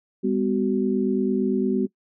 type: tone cluster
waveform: sine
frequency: 202.4 / 251.2 / 376.2 Hz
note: G#3 / B3 / F#4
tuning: -44 / +30 / +29 cents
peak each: -24 dBFS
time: 0.23-1.87 s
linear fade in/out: 20 ms
effects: noise-tail reverb RT60 0.1 s tail -21 dB re dry